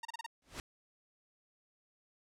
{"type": "tone bursts", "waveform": "sawtooth", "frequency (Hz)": 924, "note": "A#5", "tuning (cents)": -16, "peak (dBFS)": -36, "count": 5, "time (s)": [0.03, 0.264], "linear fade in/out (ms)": 5, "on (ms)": 22, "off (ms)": 31}
{"type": "noise with exponential growth", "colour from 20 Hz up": "pink", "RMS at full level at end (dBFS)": -39, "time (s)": [0.42, 0.6], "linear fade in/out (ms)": 1, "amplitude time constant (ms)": 38}
{"effects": ["low-pass 9000 Hz 12 dB/octave"]}